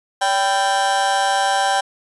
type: tone with amplitude modulation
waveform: 35% pulse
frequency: 784 Hz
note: G5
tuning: in tune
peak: -10 dBFS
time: 0.21-1.81 s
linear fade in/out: 10 ms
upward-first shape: sine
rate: 213 Hz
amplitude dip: 85%
effects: resampled to 24000 Hz